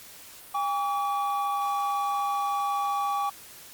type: tone pair together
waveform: triangle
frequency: 807.5 / 1142 Hz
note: G#5 / D6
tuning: -49 / -49 cents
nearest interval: tritone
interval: 600 cents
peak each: -26 dBFS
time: 0.54-3.3 s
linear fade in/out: 10 ms
effects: white hiss -47 dBFS RMS until 3.73 s + Opus 48 kbps